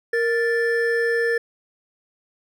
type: tone pair together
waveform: triangle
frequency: 466.2 / 1760 Hz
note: A#4 / A6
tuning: 0 / 0 cents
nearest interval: octave + major seventh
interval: 2300 cents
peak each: -18 / -21 dBFS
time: 0.13-1.38 s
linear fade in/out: 5 ms
effects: none